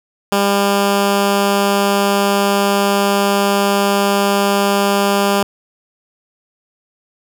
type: tone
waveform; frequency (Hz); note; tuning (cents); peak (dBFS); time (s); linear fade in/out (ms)
10% pulse; 200; G3; +35; -4; 0.32-5.43; 2
effects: none